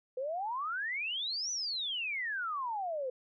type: exponential two-way sweep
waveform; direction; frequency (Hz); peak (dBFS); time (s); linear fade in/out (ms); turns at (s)
sine; up then down; 493.9 to 6060 to 493.9; -33; 0.17-3.1; 5; 1.51
effects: none